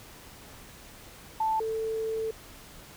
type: tone pair in turn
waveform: sine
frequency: 880 / 443.8 Hz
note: A5 / A4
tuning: 0 / +15 cents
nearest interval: octave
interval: 1185 cents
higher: first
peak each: -24 / -28 dBFS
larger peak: first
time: 1.4-1.6 / 1.6-2.31 s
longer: second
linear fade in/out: 5 ms
effects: pink hiss -49 dBFS RMS until 2.96 s